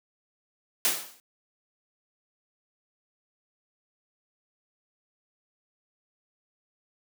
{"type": "noise with exponential decay", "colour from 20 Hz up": "white", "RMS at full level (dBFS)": -21, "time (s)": [0.85, 1.2], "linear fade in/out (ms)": 1, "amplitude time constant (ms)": 76, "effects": ["high-pass 200 Hz 12 dB/octave"]}